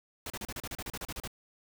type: noise bursts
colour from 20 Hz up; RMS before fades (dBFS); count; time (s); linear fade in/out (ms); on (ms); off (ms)
pink; -39; 14; 0.26-1.276; 2; 41; 34
effects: none